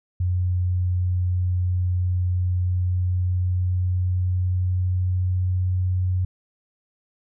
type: tone with pitch glide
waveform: sine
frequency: 90.3 to 91.67 Hz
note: F#2 to F#2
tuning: -42 to -16 cents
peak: -19 dBFS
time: 0.2-6.25 s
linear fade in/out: 5 ms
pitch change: +26 cents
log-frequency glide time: 2.54-5.71 s
effects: none